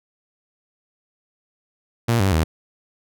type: tone with pitch steps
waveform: sawtooth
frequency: 117.1 / 96.78 / 79.98 Hz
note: A#2 / G2 / D#2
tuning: +8 / -22 / +48 cents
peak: -12 dBFS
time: 2.08-2.44 s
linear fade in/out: 10 ms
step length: 120 ms
effects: none